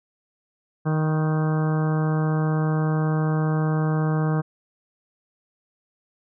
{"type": "harmonic tone with a mistuned harmonic", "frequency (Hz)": 155.8, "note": "D#3", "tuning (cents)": 3, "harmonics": [1, 2, 3, 4, 5, 6, 7, 8, 9, 10], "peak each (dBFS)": [-20, -30, -31, -36, -35, -40, -37, -38, -44, -39], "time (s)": [0.85, 4.42], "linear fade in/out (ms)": 20, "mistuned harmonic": 6, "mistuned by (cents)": 45, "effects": []}